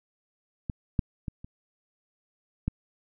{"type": "clicks", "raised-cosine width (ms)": 5, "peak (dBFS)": [-18, -11, -20, -29, -14], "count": 5, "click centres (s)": [0.698, 0.992, 1.282, 1.445, 2.68], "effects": []}